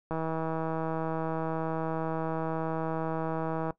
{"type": "click train", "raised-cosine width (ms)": 1, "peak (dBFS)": -19, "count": 580, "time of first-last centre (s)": [0.11, 3.706], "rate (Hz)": 161, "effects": ["noise-tail reverb RT60 0.1 s tail -18 dB re dry"]}